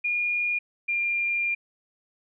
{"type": "tone pair in turn", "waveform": "sine", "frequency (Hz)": [2428, 2396], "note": ["D#7", "D7"], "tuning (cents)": [-43, 34], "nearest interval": "unison", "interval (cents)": 23, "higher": "first", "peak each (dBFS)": -23, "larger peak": "neither", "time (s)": [[0.04, 0.59], [0.88, 1.55]], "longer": "second", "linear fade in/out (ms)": 10, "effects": []}